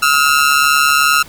sawtooth ring-modulated tone, 1346 Hz, E6, 36 cents sharp, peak -3 dBFS, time 0.02-1.23 s, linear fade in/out 10 ms, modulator 71.2 Hz, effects pink hiss -39 dBFS RMS until 1.28 s

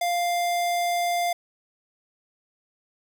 square tone, 698.5 Hz, F5, in tune, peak -23 dBFS, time 0.01-1.33 s, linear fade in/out 5 ms, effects 10-bit

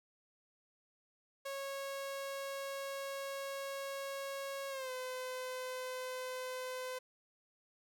sawtooth tone with pitch glide, 550 to 510.2 Hz, C#5 to C5, -14 to -44 cents, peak -36 dBFS, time 1.45-6.99 s, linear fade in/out 10 ms, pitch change -130 cents, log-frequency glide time 4.69-4.91 s, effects none

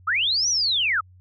sine linear two-way sweep, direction up then down, 1174.7 to 6020 to 1174.7 Hz, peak -19 dBFS, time 0.07-1.01 s, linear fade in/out 10 ms, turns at 0.49 s, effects added 91 Hz sine -48 dBFS peak until 1.2 s

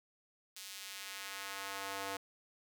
square tone with high-pass filter sweep, 98 Hz, G2, in tune, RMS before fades -44 dBFS, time 0.56-2.17 s, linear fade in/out 5 ms, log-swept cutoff 4000 to 590 Hz, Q 0.81, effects none

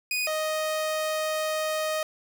sawtooth tone pair in turn, 2481 / 623.3 Hz, D#7 / D#5, -6 / +3 cents, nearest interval 2 octaves, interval 2391 cents, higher first, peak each -22 dBFS, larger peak neither, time 0.11-0.27 / 0.27-2.03 s, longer second, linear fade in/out 2 ms, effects none

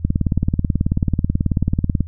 click train, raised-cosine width 5 ms, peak -4 dBFS, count 37, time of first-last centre 0.05-2.007 s, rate 18.4 Hz, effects added 83 Hz sine -30 dBFS peak until 2.07 s

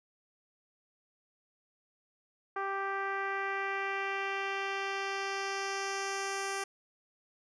10% pulse tone with low-pass filter sweep, 392 Hz, G4, in tune, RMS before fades -35 dBFS, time 2.56-6.64 s, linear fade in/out 5 ms, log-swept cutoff 1300 to 8500 Hz, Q 1.6, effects none

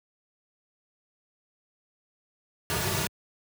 pink noise with comb filter, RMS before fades -28 dBFS, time 2.7-3.07 s, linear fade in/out 0 ms, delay 3.8 ms, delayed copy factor -0.9, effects high-pass 80 Hz 12 dB/octave

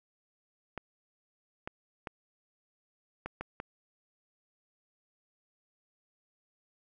clicks, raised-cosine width 0.5 ms, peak -22 dBFS, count 6, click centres 0.777 / 1.675 / 2.072 / 3.26 / 3.41 / 3.601 s, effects none

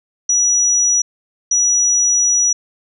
sine tone bursts at uneven times, 5850 Hz, F#8, 21 cents flat, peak -11 dBFS, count 2, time 0.29-1.02 / 1.51-2.53 s, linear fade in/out 5 ms, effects none

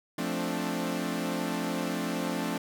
sawtooth chord, D minor seventh, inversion first, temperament equal with one note detuned, 174.61 / 220 / 263 / 293.7 Hz, F3 / A3 / C4 / D4, 0 / 0 / +9 / 0 cents, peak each -31 dBFS, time 0.18-2.58 s, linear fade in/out 5 ms, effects none

